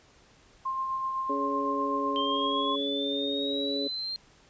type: tone with tremolo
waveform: sine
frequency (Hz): 1057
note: C6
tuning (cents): +17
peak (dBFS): -27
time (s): 0.65-2.76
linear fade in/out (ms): 10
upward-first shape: sine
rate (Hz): 7.9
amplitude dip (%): 30
type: harmonic tone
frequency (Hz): 140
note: C#3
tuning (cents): +18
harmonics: 2 / 3 / 4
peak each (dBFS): -32 / -34 / -35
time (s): 1.29-3.88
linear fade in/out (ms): 10
type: exponential sweep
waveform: sine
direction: up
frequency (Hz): 3136 to 4200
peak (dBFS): -31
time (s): 2.16-4.16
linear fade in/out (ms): 0
effects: pink hiss -59 dBFS RMS until 4.49 s + resampled to 16000 Hz